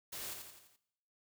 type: noise with echo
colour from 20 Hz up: white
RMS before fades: -44 dBFS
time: 0.12-0.34 s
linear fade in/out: 10 ms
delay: 85 ms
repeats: 5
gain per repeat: -5 dB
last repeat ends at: 0.765 s
effects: noise-tail reverb RT60 0.8 s tail -18 dB re dry